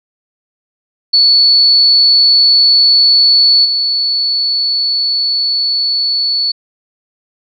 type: tone with level steps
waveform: sine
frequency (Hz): 4435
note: C#8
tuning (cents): 0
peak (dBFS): -5 / -11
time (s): 1.13-6.52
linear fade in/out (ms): 10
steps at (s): 3.64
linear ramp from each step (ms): 20
effects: none